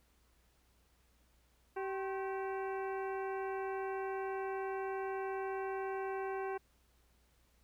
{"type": "harmonic tone with a mistuned harmonic", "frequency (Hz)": 385.8, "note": "G4", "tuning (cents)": -28, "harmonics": [1, 2, 3, 4, 5, 6, 7], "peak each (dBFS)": [-38, -42, -47, -48, -55, -56, -58], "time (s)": [1.76, 6.58], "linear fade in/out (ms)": 10, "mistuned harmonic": 3, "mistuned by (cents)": -120, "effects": ["added 60 Hz sine -70 dBFS peak until 7.63 s", "pink hiss -73 dBFS RMS until 7.63 s"]}